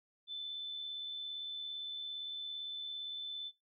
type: tone with amplitude modulation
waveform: sine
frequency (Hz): 3519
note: A7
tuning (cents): 0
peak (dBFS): -38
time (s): 0.27-3.52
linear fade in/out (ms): 50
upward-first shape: sine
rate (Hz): 77.6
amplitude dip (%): 25
effects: noise-tail reverb RT60 0.2 s tail -21 dB re dry